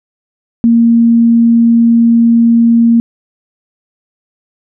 sine tone, 232.2 Hz, A#3, 7 cents flat, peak -4 dBFS, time 0.64-3 s, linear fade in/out 0 ms, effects none

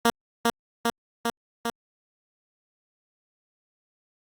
10% pulse tone with echo, 233.1 Hz, A#3, in tune, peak -9 dBFS, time 0.05-0.1 s, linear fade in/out 2 ms, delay 400 ms, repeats 4, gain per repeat -2 dB, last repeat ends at 1.7 s, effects Opus 48 kbps

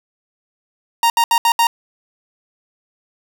45% pulse tone bursts at uneven times, 930 Hz, A#5, 4 cents flat, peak -11 dBFS, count 5, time 1.03-1.1 / 1.17-1.24 / 1.31-1.38 / 1.45-1.52 / 1.59-1.67 s, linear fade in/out 2 ms, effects none

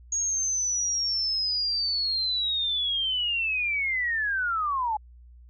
sine linear sweep, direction down, 6645 to 830.6 Hz, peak -24 dBFS, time 0.12-4.97 s, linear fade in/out 5 ms, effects added 60 Hz sine -47 dBFS peak until 5.49 s

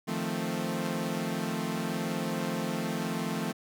sawtooth chord, F dominant seventh, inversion third, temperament equal, 155.56 / 174.61 / 220 / 261.6 Hz, Eb3 / F3 / A3 / C4, 0 / 0 / 0 / 0 cents, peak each -34 / -31 / -30 / -33 dBFS, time 0.07-3.53 s, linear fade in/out 20 ms, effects none

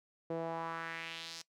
sawtooth tone with band-pass filter sweep, 164.81 Hz, E3, in tune, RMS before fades -41 dBFS, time 0.3-1.42 s, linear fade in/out 5 ms, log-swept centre 470 to 5600 Hz, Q 2.3, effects noise-tail reverb RT60 0.1 s tail -19 dB re dry

